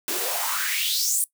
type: noise with high-pass filter sweep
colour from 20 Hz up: white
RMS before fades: -25 dBFS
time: 0.08-1.24 s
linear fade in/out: 0 ms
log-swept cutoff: 290 to 9700 Hz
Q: 4.7
effects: noise-tail reverb RT60 0.1 s tail -19 dB re dry